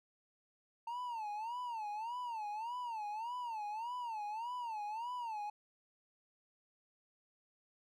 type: tone with vibrato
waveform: triangle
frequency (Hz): 907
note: A#5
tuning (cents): -48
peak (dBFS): -37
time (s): 0.87-5.5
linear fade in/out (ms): 5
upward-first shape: sine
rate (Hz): 1.7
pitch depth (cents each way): 160
effects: none